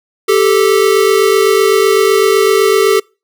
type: tone pair together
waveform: square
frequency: 391.1 / 439 Hz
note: G4 / A4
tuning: -4 / -4 cents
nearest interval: major second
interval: 200 cents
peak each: -11 dBFS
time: 0.28-3 s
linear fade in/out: 10 ms
effects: noise-tail reverb RT60 0.3 s tail -26 dB re dry